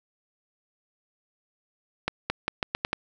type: accelerating click train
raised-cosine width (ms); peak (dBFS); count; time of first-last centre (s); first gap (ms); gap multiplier
0.3; -9; 7; 2.08-2.931; 220; 0.82
effects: none